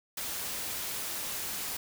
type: noise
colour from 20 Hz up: white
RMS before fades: -36 dBFS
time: 0.17-1.77 s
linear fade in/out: 5 ms
effects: none